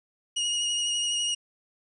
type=tone with vibrato; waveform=sawtooth; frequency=2880 Hz; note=F#7; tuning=47 cents flat; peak=-22 dBFS; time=0.36-1.35 s; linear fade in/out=10 ms; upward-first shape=sine; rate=12 Hz; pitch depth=19 cents each way; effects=resampled to 22050 Hz